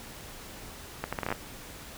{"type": "accelerating click train", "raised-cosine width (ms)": 0.5, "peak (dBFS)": -15, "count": 9, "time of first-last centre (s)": [1.04, 1.325], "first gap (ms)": 86, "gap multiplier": 0.72, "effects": ["pink hiss -45 dBFS RMS until 1.97 s"]}